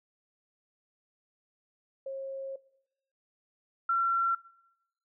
sine tone pair in turn, 540 / 1360.7 Hz, C#5 / F6, -45 / -45 cents, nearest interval octave + major third, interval 1600 cents, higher second, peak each -34 / -24 dBFS, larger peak second, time 2.06-2.56 / 3.89-4.35 s, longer first, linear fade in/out 5 ms, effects noise-tail reverb RT60 0.8 s tail -21 dB re dry

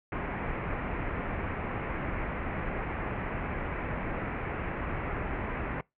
pink low-pass noise, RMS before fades -34 dBFS, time 0.12-5.81 s, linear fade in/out 2 ms, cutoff 2400 Hz, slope 48 dB/octave, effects noise-tail reverb RT60 0.2 s tail -24 dB re dry

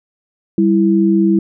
sine tone pair together, 196 / 330.1 Hz, G3 / E4, 0 / +2 cents, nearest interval major sixth, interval 902 cents, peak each -12 dBFS, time 0.58-1.39 s, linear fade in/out 2 ms, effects none

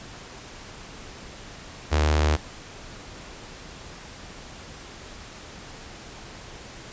sawtooth tone with notch filter, 75.9 Hz, D#2, 42 cents flat, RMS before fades -21 dBFS, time 1.91-2.37 s, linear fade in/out 20 ms, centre 180 Hz, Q 0.81, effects pink hiss -42 dBFS RMS until 6.92 s + resampled to 16000 Hz

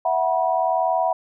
sine chord, E suspended second, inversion none, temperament equal with one note detuned, 659.3 / 740 / 969.7 Hz, E5 / F#5 / B5, 0 / 0 / -32 cents, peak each -22 / -21 / -24 dBFS, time 0.05-1.13 s, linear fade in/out 5 ms, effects none

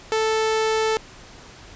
sawtooth tone, 440 Hz, A4, in tune, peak -15 dBFS, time 0.12-0.97 s, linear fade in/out 0 ms, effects pink hiss -44 dBFS RMS until 1.75 s + resampled to 16000 Hz

